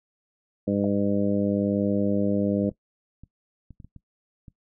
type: harmonic tone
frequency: 101 Hz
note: G#2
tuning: 48 cents flat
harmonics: 1 / 2 / 3 / 4 / 5 / 6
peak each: -33 / -24 / -27 / -34 / -29 / -32 dBFS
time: 0.67-2.7 s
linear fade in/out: 10 ms
type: tone with exponential decay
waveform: sine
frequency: 651 Hz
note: E5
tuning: 22 cents flat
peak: -26 dBFS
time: 0.84-0.92 s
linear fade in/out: 2 ms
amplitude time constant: 16 ms
type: clicks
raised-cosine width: 5 ms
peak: -32 dBFS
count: 8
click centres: 2.643 / 2.715 / 3.236 / 3.707 / 3.802 / 3.846 / 3.963 / 4.482 s
effects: noise-tail reverb RT60 0.1 s tail -18 dB re dry